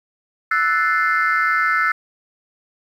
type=chord; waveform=sine; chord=F# half-diminished seventh; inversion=third; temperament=equal; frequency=1318.5 / 1480 / 1760 / 2093 Hz; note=E6 / F#6 / A6 / C7; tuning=0 / 0 / 0 / 0 cents; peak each=-18 / -20 / -21 / -22 dBFS; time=0.51-1.92 s; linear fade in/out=5 ms; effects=tanh soft clip ceiling -8 dBFS + 8-bit